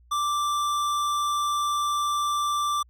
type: tone with tanh clipping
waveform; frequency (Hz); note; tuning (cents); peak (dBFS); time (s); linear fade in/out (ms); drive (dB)
sine; 1174.7; D6; 0; -25; 0.11-2.83; 10; 18
effects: added 60 Hz sine -53 dBFS peak until 2.89 s